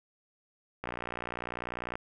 click train, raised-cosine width 0.5 ms, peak -20 dBFS, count 68, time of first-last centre 0.84-1.955 s, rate 60.1 Hz, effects none

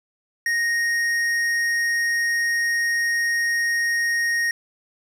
sine tone with tanh clipping, 1864.7 Hz, A#6, in tune, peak -21 dBFS, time 0.46-4.51 s, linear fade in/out 2 ms, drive 12 dB, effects none

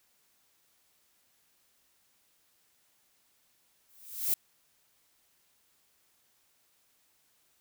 violet noise with exponential growth, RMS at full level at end -25 dBFS, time 3.89-4.34 s, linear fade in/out 1 ms, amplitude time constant 97 ms, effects white hiss -70 dBFS RMS until 7.6 s

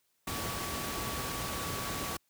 sine tone in noise, 1136 Hz, C#6, 42 cents sharp, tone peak -42 dBFS, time 0.27-2.17 s, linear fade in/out 5 ms, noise pink, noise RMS -36 dBFS, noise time 0.27-2.17 s, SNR -9 dB, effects white hiss -75 dBFS RMS until 2.29 s + high-pass 60 Hz 12 dB/octave

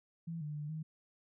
sine tone with pitch steps, 166 / 149.5 / 148.6 / 157.1 Hz, E3 / D3 / D3 / D#3, +12 / +31 / +21 / +17 cents, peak -38 dBFS, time 0.27-0.83 s, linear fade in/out 10 ms, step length 140 ms, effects none

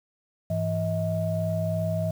sine tone cluster, 103.1 / 166.1 / 637 Hz, G#2 / E3 / D#5, -12 / +13 / +41 cents, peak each -28 dBFS, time 0.5-2.11 s, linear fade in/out 5 ms, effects tanh soft clip ceiling -14 dBFS + 8-bit

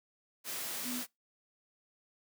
sine tone in noise, 247.7 Hz, B3, 5 cents sharp, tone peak -37 dBFS, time 0.83-1.03 s, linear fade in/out 50 ms, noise white, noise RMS -39 dBFS, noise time 0.44-1.07 s, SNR -1 dB, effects noise-tail reverb RT60 0.2 s tail -25 dB re dry + high-pass 150 Hz 12 dB/octave

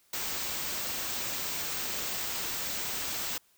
white band-stop noise, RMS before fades -34 dBFS, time 0.13-3.38 s, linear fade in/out 5 ms, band 8800 to 13000 Hz, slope 96 dB/octave, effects white hiss -66 dBFS RMS until 3.57 s

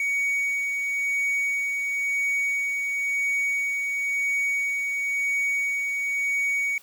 triangle tone with tremolo, 2245 Hz, C#7, 21 cents sharp, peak -20 dBFS, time 0-6.78 s, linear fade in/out 2 ms, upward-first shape sine, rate 0.97 Hz, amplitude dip 30%, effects white hiss -52 dBFS RMS until 6.82 s

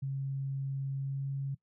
sine tone with pitch glide, 136.3 to 137.41 Hz, C#3 to C#3, -29 to -15 cents, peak -32 dBFS, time 0.02-1.55 s, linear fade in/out 10 ms, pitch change +14 cents, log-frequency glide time 0.95-1.29 s, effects noise-tail reverb RT60 0.1 s tail -20 dB re dry

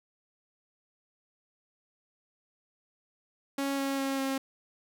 sawtooth tone with pitch steps, 276.3 / 273.9 / 271.6 / 269.2 Hz, C#4 / C#4 / C#4 / C4, -6 / -21 / -35 / +49 cents, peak -25 dBFS, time 3.58-4.38 s, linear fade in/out 5 ms, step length 200 ms, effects none

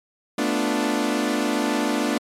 sawtooth chord, B half-diminished seventh, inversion third, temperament equal, 220 / 246.9 / 293.7 / 349.2 Hz, A3 / B3 / D4 / F4, 0 / 0 / 0 / 0 cents, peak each -23 / -22 / -20 / -26 dBFS, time 0.38-2.18 s, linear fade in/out 5 ms, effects low-pass 11000 Hz 12 dB/octave + MP3 96 kbps

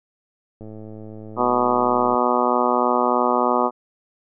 click train, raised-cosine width 2 ms, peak -25 dBFS, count 167, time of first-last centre 0.61-2.147 s, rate 108 Hz
harmonic tone, 123.2 Hz, B2, 4 cents flat, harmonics 2 / 3 / 4 / 5 / 6 / 7 / 8 / 9 / 10, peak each -25 / -25 / -25 / -25 / -25 / -25 / -25 / -25 / -25 dBFS, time 1.36-3.71 s, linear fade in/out 50 ms
effects none

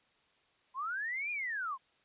sine linear two-way sweep, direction up then down, 987.8 to 2461 to 987.8 Hz, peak -34 dBFS, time 0.74-1.78 s, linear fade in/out 50 ms, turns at 1.31 s, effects white hiss -70 dBFS RMS until 2.04 s + resampled to 8000 Hz

